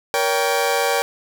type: chord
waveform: sawtooth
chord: G diminished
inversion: first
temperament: just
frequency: 470.4 / 564.5 / 784 Hz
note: Bb4 / Db5 / G5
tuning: +16 / +31 / 0 cents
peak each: -18 dBFS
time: 0.14-1.02 s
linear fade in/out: 0 ms
effects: none